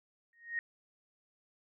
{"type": "tone with exponential growth", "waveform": "sine", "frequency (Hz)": 1864.7, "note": "A#6", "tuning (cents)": 0, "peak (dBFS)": -29, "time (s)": [0.33, 0.59], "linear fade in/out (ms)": 1, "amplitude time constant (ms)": 55, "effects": []}